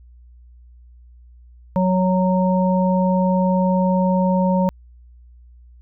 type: harmonic tone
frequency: 185 Hz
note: F#3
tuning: in tune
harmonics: 1 / 3 / 5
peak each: -16 / -21 / -23 dBFS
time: 1.76-4.69 s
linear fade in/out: 0 ms
effects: added 60 Hz sine -43 dBFS peak until 5.81 s